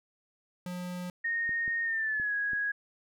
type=tone; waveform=square; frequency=179.2 Hz; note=F3; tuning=45 cents sharp; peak=-36 dBFS; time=0.66-1.1 s; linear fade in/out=2 ms
type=tone with pitch glide; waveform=sine; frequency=1851 to 1658.6 Hz; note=A#6 to G#6; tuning=-13 to -3 cents; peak=-28 dBFS; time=1.24-2.72 s; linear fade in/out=10 ms; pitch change=-190 cents; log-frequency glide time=1.83-2.34 s
type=clicks; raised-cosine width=3 ms; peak=-33 dBFS; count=4; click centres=1.493 / 1.679 / 2.199 / 2.533 s
effects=none